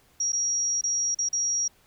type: tone with dropouts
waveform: sine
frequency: 5680 Hz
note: F8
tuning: 28 cents sharp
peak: -23 dBFS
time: 0.2-1.68 s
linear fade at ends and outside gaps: 5 ms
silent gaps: 0.322-0.33 / 0.812-0.837 / 1.147-1.187 / 1.289-1.329 s
effects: pink hiss -61 dBFS RMS until 1.86 s